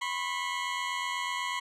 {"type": "tone pair together", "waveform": "20% pulse", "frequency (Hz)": [988.9, 1077], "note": ["B5", "C6"], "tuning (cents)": [2, 50], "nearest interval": "minor second", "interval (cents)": 148, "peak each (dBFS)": [-28, -29], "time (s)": [0.01, 1.6], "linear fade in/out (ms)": 10, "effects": ["low-pass 7000 Hz 12 dB/octave"]}